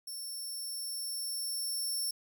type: tone with level ramp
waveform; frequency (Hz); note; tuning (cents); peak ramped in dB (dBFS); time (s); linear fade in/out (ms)
15% pulse; 5420; E8; +47; -34 to -26; 0.07-2.11; 5
effects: none